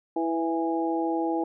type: harmonic tone with a mistuned harmonic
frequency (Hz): 164.81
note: E3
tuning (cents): 0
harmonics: 2 / 3 / 4 / 5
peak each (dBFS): -26 / -33 / -34 / -30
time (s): 0.16-1.44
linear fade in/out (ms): 5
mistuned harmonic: 4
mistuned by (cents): +18
effects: none